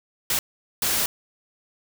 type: noise bursts at uneven times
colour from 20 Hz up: white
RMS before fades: -23 dBFS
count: 2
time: 0.3-0.39 / 0.82-1.06 s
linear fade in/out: 2 ms
effects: none